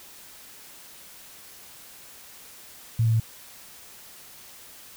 sine tone with pitch steps, 114.1 / 113.18 / 112.27 Hz, A#2 / A2 / A2, -37 / +49 / +35 cents, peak -18 dBFS, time 2.99-3.2 s, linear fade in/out 5 ms, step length 70 ms, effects white hiss -47 dBFS RMS until 4.96 s

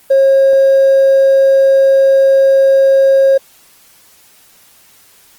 triangle tone with hard clipping, 541 Hz, C#5, 42 cents flat, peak -5 dBFS, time 0.1-3.38 s, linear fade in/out 10 ms, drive 2 dB, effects white hiss -46 dBFS RMS until 5.38 s + Opus 24 kbps

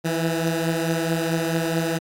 15% pulse beating tone pair, 163.5 / 168.1 Hz, E3 / E3, -14 / +34 cents, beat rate 4.6 Hz, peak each -16 / -21 dBFS, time 0.04-1.99 s, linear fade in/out 20 ms, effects AAC 64 kbps

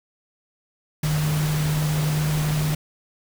sine tone in noise, 151.9 Hz, D#3, 41 cents flat, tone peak -20 dBFS, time 1.03-2.75 s, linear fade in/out 5 ms, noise pink, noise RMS -30 dBFS, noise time 1.03-2.75 s, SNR +7 dB, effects none

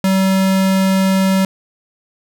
square tone, 191.1 Hz, G3, 44 cents flat, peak -12 dBFS, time 0.04-1.45 s, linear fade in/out 2 ms, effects none

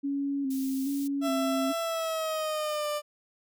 sine tone with vibrato, 273.3 Hz, C#4, 24 cents flat, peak -27 dBFS, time 0.03-1.73 s, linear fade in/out 20 ms, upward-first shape square, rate 1.2 Hz, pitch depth 41 cents each way
white high-pass noise, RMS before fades -44 dBFS, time 0.5-1.08 s, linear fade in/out 10 ms, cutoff 4400 Hz, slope 12 dB/octave
30% pulse tone with pitch glide, 667 to 594.2 Hz, E5 to D5, +20 to +20 cents, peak -26 dBFS, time 1.21-3.02 s, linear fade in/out 50 ms, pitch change -200 cents, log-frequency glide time 1.81-2.88 s
effects none

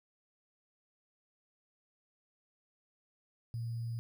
sine tone with sample-and-hold, 116.2 Hz, A#2, 5 cents flat, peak -35 dBFS, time 3.54-3.99 s, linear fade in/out 0 ms, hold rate 4900 Hz, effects none

